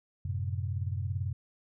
sine chord, F# diminished, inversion none, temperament equal, 92.5 / 110 / 130.81 Hz, F#2 / A2 / C3, 0 / 0 / 0 cents, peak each -32 / -37 / -37 dBFS, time 0.25-1.33 s, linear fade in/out 5 ms, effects none

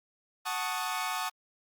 sawtooth chord, D# half-diminished seventh, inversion first, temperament equal, 740 / 880 / 1108.7 / 1244.5 Hz, F#5 / A5 / C#6 / D#6, 0 / 0 / 0 / 0 cents, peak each -33 dBFS, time 0.45-1.3 s, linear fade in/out 20 ms, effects Opus 48 kbps

